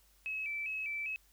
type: tone with vibrato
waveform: sine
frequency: 2445 Hz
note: D#7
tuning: 31 cents flat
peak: -35 dBFS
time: 0.26-1.16 s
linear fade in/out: 0 ms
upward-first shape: square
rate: 2.5 Hz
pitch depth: 88 cents each way
effects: added 50 Hz sine -67 dBFS peak until 1.32 s + white hiss -68 dBFS RMS until 1.32 s